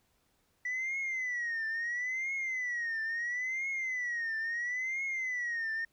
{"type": "tone with vibrato", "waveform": "sine", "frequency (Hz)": 1963, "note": "B6", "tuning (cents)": -11, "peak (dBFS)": -30, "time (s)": [0.65, 5.85], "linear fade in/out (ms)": 5, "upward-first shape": "triangle", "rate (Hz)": 0.74, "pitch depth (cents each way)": 180, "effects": ["tanh soft clip ceiling -30 dBFS", "pink hiss -73 dBFS RMS until 5.92 s"]}